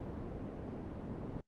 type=low-pass noise; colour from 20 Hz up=white; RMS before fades=-43 dBFS; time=0-1.41 s; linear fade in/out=5 ms; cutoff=350 Hz; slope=12 dB/octave; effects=noise-tail reverb RT60 0.1 s tail -23 dB re dry + Opus 32 kbps